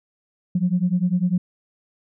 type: beating tone pair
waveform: sine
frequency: 174.61 / 184.61 Hz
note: F3 / F#3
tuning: 0 / -4 cents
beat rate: 10 Hz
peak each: -20 dBFS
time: 0.55-1.38 s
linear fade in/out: 5 ms
effects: tanh soft clip ceiling -10 dBFS